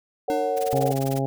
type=chord; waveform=sine; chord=F# major; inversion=first; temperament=equal with one note detuned; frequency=458.9 / 554.4 / 740 Hz; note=A#4 / C#5 / F#5; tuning=-27 / 0 / 0 cents; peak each=-26 dBFS; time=0.28-0.92 s; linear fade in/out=5 ms
type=tone with exponential decay; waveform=square; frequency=300.3 Hz; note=D4; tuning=39 cents sharp; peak=-26 dBFS; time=0.3-0.9 s; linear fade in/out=0 ms; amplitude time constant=130 ms
type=noise with tremolo; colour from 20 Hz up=white; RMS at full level=-35 dBFS; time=0.56-1.21 s; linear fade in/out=20 ms; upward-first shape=sine; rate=20 Hz; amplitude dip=100%
type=harmonic tone; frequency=135.5 Hz; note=C#3; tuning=39 cents flat; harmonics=1 / 2 / 3 / 4 / 5 / 6; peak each=-25 / -28 / -30 / -31 / -32 / -33 dBFS; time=0.73-1.26 s; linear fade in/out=0 ms
effects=none